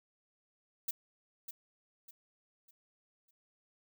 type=noise with echo; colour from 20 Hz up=violet; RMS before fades=-35 dBFS; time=0.88-0.91 s; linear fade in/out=5 ms; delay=600 ms; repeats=4; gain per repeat=-9 dB; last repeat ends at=3.31 s; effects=none